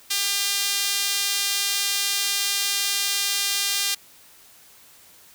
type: tone with high-pass filter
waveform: sawtooth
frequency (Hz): 399.5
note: G4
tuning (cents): +33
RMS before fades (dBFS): -24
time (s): 0.1-3.95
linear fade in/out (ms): 10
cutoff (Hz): 3600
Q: 0.96
effects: white hiss -51 dBFS RMS until 5.34 s